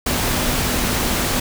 sine tone in noise, 245.2 Hz, B3, 12 cents flat, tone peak -29 dBFS, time 0.06-1.4 s, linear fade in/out 5 ms, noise pink, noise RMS -20 dBFS, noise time 0.06-1.4 s, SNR -12 dB, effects none

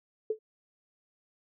sine tone with exponential decay, 434.8 Hz, A4, 21 cents flat, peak -23 dBFS, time 0.3-0.39 s, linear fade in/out 5 ms, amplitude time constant 19 ms, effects none

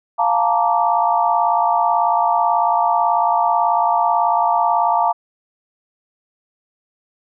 sine chord, Bb major seventh, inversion second, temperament just, 699.2 / 874.1 / 932.3 / 1165.4 Hz, F5 / A5 / Bb5 / D6, +2 / -12 / 0 / -14 cents, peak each -18 / -19 / -18 / -22 dBFS, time 0.18-5.13 s, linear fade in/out 20 ms, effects none

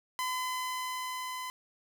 sawtooth tone with level ramp, 1016 Hz, B5, 49 cents sharp, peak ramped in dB -27 to -33 dBFS, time 0.19-1.5 s, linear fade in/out 0 ms, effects none

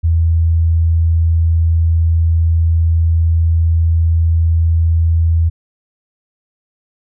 sine tone, 82.41 Hz, E2, in tune, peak -9 dBFS, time 0.03-5.5 s, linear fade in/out 20 ms, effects none

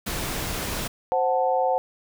pink noise, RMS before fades -29 dBFS, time 0.06-0.88 s, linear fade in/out 10 ms
sine chord, F# diminished, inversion second, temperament equal, 523.3 / 740 / 880 Hz, C5 / F#5 / A5, 0 / 0 / 0 cents, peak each -23 / -23 / -26 dBFS, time 1.12-1.78 s, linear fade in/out 0 ms
effects none

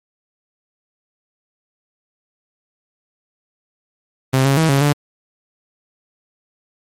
sawtooth tone with pitch steps, 132.1 / 137.2 / 160.7 / 138.3 / 145.6 Hz, C3 / C#3 / E3 / C#3 / D3, +17 / -17 / -44 / -4 / -15 cents, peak -8 dBFS, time 4.33-4.93 s, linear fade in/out 10 ms, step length 120 ms, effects MP3 64 kbps

